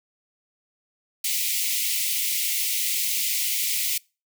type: high-pass noise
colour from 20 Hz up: white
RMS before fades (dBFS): -25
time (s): 1.24-3.98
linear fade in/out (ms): 5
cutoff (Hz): 2000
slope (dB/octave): 96
effects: noise-tail reverb RT60 0.3 s tail -25 dB re dry